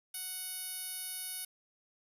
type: tone with band-pass filter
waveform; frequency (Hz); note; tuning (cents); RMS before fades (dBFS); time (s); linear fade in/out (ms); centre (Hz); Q
10% pulse; 740; F#5; 0; -41; 0.14-1.45; 5; 11000; 1.7
effects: none